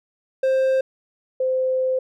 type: tone pair in turn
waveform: triangle / sine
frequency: 527 / 517.6 Hz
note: C5 / C5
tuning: +12 / -19 cents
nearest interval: unison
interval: 31 cents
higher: first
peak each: -14 / -18 dBFS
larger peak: first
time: 0.43-0.81 / 1.4-1.99 s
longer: second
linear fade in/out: 5 ms
effects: none